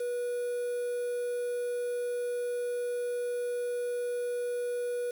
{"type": "tone with quantisation", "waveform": "triangle", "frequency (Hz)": 486.7, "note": "B4", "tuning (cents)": -25, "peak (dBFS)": -28, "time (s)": [0, 5.11], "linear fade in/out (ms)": 5, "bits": 8, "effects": []}